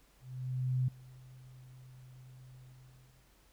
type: tone with ADSR envelope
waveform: sine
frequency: 127.9 Hz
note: C3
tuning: 39 cents flat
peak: -27 dBFS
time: 0.2-3.35 s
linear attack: 680 ms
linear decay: 4 ms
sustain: -24 dB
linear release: 780 ms
effects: added 48 Hz sine -66 dBFS peak until 3.52 s + pink hiss -67 dBFS RMS until 3.52 s